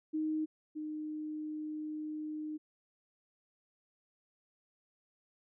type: tone pair in turn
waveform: sine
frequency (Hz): 311.1 / 306.5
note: D#4 / D#4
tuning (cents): 0 / -26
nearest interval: unison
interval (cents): 26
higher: first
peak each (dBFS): -31 / -37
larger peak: first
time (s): 0.13-0.46 / 0.75-2.58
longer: second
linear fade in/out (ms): 20
effects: none